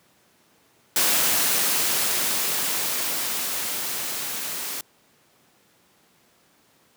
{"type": "noise with level ramp", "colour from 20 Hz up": "white", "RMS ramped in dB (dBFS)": [-20, -31], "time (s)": [0.96, 4.81], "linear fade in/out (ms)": 2, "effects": ["pink hiss -60 dBFS RMS until 6.96 s", "high-pass 150 Hz 12 dB/octave"]}